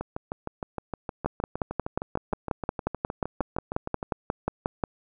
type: two click trains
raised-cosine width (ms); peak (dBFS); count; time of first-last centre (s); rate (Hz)
1; -17 / -11; 27 / 21; 0.01-4.029 / 1.26-4.838; 6.47 / 5.59
effects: none